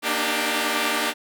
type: chord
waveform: 5% pulse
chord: Eb major seventh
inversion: second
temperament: equal with one note detuned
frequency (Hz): 233.1 / 293.7 / 304.5 / 392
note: Bb3 / D4 / Eb4 / G4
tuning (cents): 0 / 0 / -37 / 0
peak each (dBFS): -16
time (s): 0.02-1.14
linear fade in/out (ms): 50
effects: none